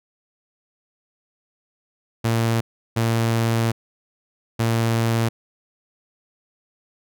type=tone bursts at uneven times; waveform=sawtooth; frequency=114.6 Hz; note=A#2; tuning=29 cents flat; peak=-14 dBFS; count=3; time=2.24-2.61 / 2.96-3.72 / 4.59-5.29 s; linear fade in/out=10 ms; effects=none

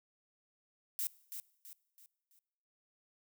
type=noise with echo; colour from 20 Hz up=violet; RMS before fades=-36 dBFS; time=0.99-1.07 s; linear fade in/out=0 ms; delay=330 ms; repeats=4; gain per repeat=-8 dB; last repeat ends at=2.39 s; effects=noise-tail reverb RT60 1.0 s tail -22 dB re dry

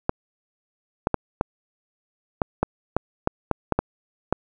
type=clicks; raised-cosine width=1 ms; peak=-5 dBFS; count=12; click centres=0.094 / 1.071 / 1.143 / 1.411 / 2.418 / 2.63 / 2.966 / 3.274 / 3.513 / 3.723 / 3.79 / 4.326 s; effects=none

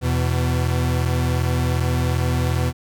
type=tone pair together; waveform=40% pulse; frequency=82.64 / 125.3 Hz; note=E2 / B2; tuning=+5 / +25 cents; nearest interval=perfect fifth; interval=720 cents; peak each=-20 dBFS; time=0.01-2.73 s; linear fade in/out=50 ms; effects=none

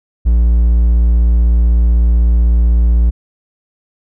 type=tone; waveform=triangle; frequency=58 Hz; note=A#1; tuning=8 cents flat; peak=-5 dBFS; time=0.25-3.11 s; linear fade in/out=20 ms; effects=none

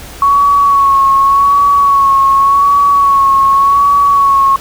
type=tone with vibrato; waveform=sine; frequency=1112 Hz; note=C#6; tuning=5 cents sharp; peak=-5 dBFS; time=0.22-4.56 s; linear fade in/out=2 ms; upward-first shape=sine; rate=0.87 Hz; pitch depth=33 cents each way; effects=added 60 Hz sine -34 dBFS peak until 4.6 s + pink hiss -31 dBFS RMS until 4.6 s

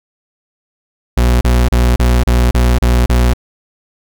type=tone bursts; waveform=40% pulse; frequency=60.5 Hz; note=B1; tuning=35 cents flat; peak=-7 dBFS; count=8; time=1.17-3.335 s; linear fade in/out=5 ms; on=240 ms; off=35 ms; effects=none

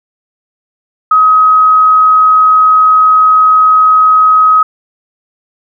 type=tone; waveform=sine; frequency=1267 Hz; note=D#6; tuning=31 cents sharp; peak=-3 dBFS; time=1.11-4.63 s; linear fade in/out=5 ms; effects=none

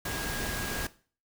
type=tone in noise; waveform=sine; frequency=1635 Hz; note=G#6; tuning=28 cents flat; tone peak=-39 dBFS; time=0.05-0.87 s; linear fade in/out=5 ms; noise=pink; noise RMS=-34 dBFS; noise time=0.05-0.87 s; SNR=-8 dB; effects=noise-tail reverb RT60 0.4 s tail -17 dB re dry

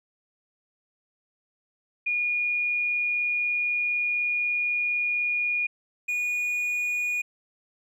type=tone pair in turn; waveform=sine / triangle; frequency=2439 / 2452 Hz; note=D#7 / D#7; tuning=-35 / -26 cents; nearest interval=unison; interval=9 cents; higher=second; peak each=-23 dBFS; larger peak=neither; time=2.06-5.67 / 6.08-7.22 s; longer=first; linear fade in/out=10 ms; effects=none

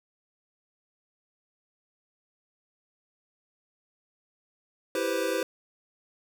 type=chord; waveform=square; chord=C major seventh; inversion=first; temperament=equal; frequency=329.6 / 392 / 493.9 / 523.3 Hz; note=E4 / G4 / B4 / C5; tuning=0 / 0 / 0 / 0 cents; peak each=-34 / -33 / -32 / -32 dBFS; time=4.95-5.43 s; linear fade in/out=2 ms; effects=none

